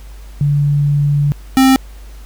sine / square tone pair in turn, 144.4 / 264.2 Hz, D3 / C4, -29 / +17 cents, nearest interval minor seventh, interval 1046 cents, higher second, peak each -10 / -7 dBFS, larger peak second, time 0.41-1.32 / 1.57-1.76 s, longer first, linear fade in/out 0 ms, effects added 50 Hz sine -31 dBFS peak until 2.25 s + pink hiss -45 dBFS RMS until 2.25 s

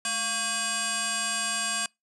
sine tone with frequency modulation, 2944 Hz, F#7, 9 cents flat, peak -26 dBFS, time 0.05-1.86 s, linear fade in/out 2 ms, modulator 910 Hz, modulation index 6.8, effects noise-tail reverb RT60 0.2 s tail -26 dB re dry

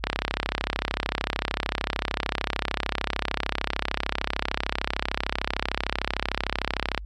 click train, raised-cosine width 0.3 ms, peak -7 dBFS, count 232, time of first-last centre 0.04-6.977 s, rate 33.3 Hz, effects added 50 Hz sine -34 dBFS peak until 7.05 s + MP3 64 kbps

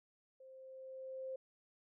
sine tone with level ramp, 525 Hz, C5, 6 cents sharp, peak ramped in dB -55 to -40 dBFS, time 0.4-1.36 s, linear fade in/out 5 ms, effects none

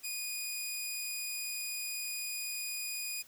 10% pulse tone, 2466 Hz, D#7, 16 cents flat, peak -27 dBFS, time 0.03-3.23 s, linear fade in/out 20 ms, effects white hiss -59 dBFS RMS until 3.27 s

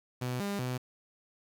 sawtooth tone with pitch steps, 125.2 / 201.2 / 126.2 Hz, B2 / G3 / B2, +24 / +45 / +38 cents, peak -28 dBFS, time 0.21-0.78 s, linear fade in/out 10 ms, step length 190 ms, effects 9-bit

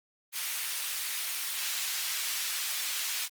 pink high-pass noise, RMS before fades -33 dBFS, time 0.32-3.29 s, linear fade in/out 50 ms, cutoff 2300 Hz, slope 12 dB/octave, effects Opus 24 kbps

